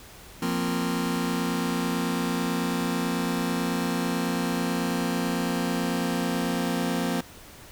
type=chord; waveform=sawtooth; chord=F suspended fourth; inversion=none; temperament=just; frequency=174.61 / 232.8 / 261.9 Hz; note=F3 / Bb3 / C4; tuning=0 / -2 / +2 cents; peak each=-25 dBFS; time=0.42-7.21 s; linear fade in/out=5 ms; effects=pink hiss -47 dBFS RMS until 7.71 s